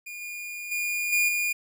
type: tone with level steps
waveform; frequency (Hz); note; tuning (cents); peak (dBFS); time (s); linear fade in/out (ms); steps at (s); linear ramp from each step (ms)
45% pulse; 2428; D#7; -43; -36 / -34 / -26 / -20 / -24; 0.06-1.53; 10; 0.21 / 0.71 / 1.12 / 1.28; 10
effects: none